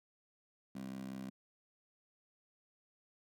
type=tone with high-pass filter; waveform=15% pulse; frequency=65.41 Hz; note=C2; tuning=in tune; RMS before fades=-45 dBFS; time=0.75-1.3 s; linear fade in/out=5 ms; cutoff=210 Hz; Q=3.2; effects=none